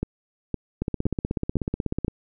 two click trains, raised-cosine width 3 ms, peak -12 / -12 dBFS, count 21 / 5, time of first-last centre 0.82-2.047 / 0.03-2.081 s, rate 16.3 / 1.95 Hz, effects none

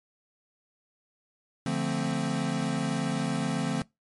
square chord, D minor seventh, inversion none, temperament equal with one note detuned, 146.83 / 174.61 / 223.3 / 261.6 Hz, D3 / F3 / A3 / C4, 0 / 0 / +26 / 0 cents, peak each -33 dBFS, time 1.66-3.82 s, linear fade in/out 2 ms, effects noise-tail reverb RT60 0.2 s tail -23 dB re dry + MP3 48 kbps

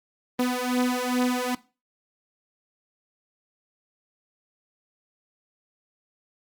sawtooth beating tone pair, 248.2 / 250.6 Hz, B3 / B3, +9 / +25 cents, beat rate 2.4 Hz, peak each -22 dBFS, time 0.39-1.55 s, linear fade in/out 5 ms, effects noise-tail reverb RT60 0.3 s tail -18 dB re dry + Opus 32 kbps

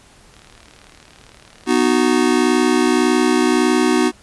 click train, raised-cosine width 0.2 ms, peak -26 dBFS, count 59, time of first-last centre 0.34-1.874 s, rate 37.8 Hz
square chord, B major, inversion none, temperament just, 246.9 / 308.7 / 370.4 Hz, B3 / D#4 / F#4, 0 / -14 / +2 cents, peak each -18 dBFS, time 1.66-4.12 s, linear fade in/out 50 ms
effects pink hiss -48 dBFS RMS until 4.22 s + resampled to 24000 Hz

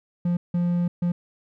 triangle tone bursts at uneven times, 174.7 Hz, F3, 1 cent sharp, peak -18 dBFS, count 3, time 0.25-0.37 / 0.54-0.88 / 1.02-1.12 s, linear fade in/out 5 ms, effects none

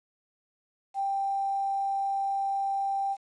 sine tone with quantisation, 787 Hz, G5, 7 cents sharp, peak -26 dBFS, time 0.94-3.17 s, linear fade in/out 50 ms, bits 9, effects resampled to 22050 Hz

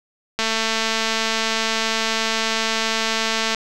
click train, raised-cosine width 0.2 ms, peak -4 dBFS, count 705, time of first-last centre 0.39-3.547 s, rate 223 Hz, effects none

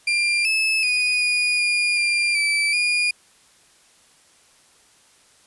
35% pulse tone with pitch steps, 2388 / 2609 / 2473 / 2454 / 2427 / 2392 / 2317 / 2434 Hz, D7 / E7 / D#7 / D#7 / D#7 / D7 / D7 / D#7, +28 / -18 / -11 / -25 / -44 / +31 / -24 / -39 cents, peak -16 dBFS, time 0.07-3.11 s, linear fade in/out 5 ms, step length 380 ms, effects white hiss -55 dBFS RMS until 5.46 s + resampled to 24000 Hz

